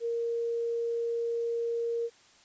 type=tone; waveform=sine; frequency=466.2 Hz; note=A#4; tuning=in tune; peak=-28 dBFS; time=0-2.1 s; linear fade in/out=50 ms; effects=white hiss -59 dBFS RMS until 2.44 s + resampled to 16000 Hz